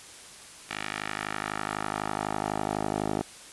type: tone with band-pass filter sweep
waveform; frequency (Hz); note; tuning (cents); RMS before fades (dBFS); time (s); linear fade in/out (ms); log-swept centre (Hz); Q
10% pulse; 52; G#1; +3; -32; 0.69-3.22; 10; 2400 to 520; 1.3
effects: white hiss -47 dBFS RMS until 3.52 s + resampled to 24000 Hz